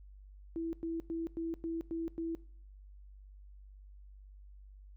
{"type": "tone bursts", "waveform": "sine", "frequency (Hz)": 330, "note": "E4", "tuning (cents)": 2, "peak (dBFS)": -34, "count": 7, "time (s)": [0.56, 2.35], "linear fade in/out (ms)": 0, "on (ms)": 170, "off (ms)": 100, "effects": ["noise-tail reverb RT60 0.5 s tail -21 dB re dry", "added 49 Hz sine -51 dBFS peak until 4.96 s"]}